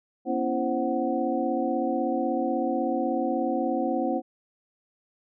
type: tone cluster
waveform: sine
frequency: 241.8 / 278.1 / 334.1 / 526 / 743 Hz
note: B3 / C#4 / E4 / C5 / F#5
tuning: -36 / +6 / +23 / +9 / +7 cents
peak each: -30 dBFS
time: 0.25-4.22 s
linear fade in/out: 50 ms
effects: none